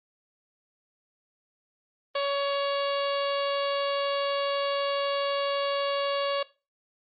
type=harmonic tone with a mistuned harmonic; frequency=561 Hz; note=C#5; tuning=21 cents sharp; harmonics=1 / 2 / 3 / 4 / 5 / 6 / 7 / 8; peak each=-27 / -31 / -39 / -41 / -37 / -39 / -43 / -41 dBFS; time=2.15-6.43 s; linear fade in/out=5 ms; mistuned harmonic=7; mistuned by=-34 cents; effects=noise-tail reverb RT60 0.3 s tail -19 dB re dry + Opus 24 kbps